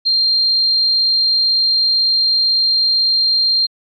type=tone; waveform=sine; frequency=4186 Hz; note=C8; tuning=in tune; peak=-11 dBFS; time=0.05-3.67 s; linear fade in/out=20 ms; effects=MP3 64 kbps